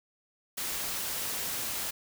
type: noise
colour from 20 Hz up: white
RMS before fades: -34 dBFS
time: 0.57-1.91 s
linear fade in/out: 10 ms
effects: none